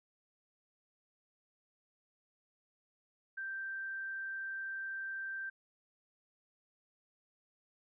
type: tone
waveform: sine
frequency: 1568 Hz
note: G6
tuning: in tune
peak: -38 dBFS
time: 3.37-5.5 s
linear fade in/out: 10 ms
effects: none